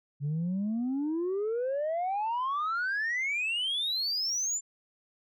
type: exponential sweep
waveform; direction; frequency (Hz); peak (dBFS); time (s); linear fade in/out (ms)
sine; up; 138.59 to 7300; -26; 0.2-4.61; 50
effects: tanh soft clip ceiling -26 dBFS